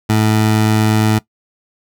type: tone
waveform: 20% pulse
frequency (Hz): 108.6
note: A2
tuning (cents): -22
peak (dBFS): -6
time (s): 0.09-1.19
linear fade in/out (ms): 10
effects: noise-tail reverb RT60 0.1 s tail -19 dB re dry